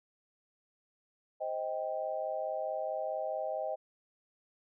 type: chord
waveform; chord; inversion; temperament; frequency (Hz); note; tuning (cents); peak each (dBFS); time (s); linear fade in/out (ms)
sine; C minor; none; just; 523.3 / 627.9 / 784.9; C5 / Eb5 / G5; 0 / +16 / +2; -39 / -35 / -39; 1.4-3.76; 20
effects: none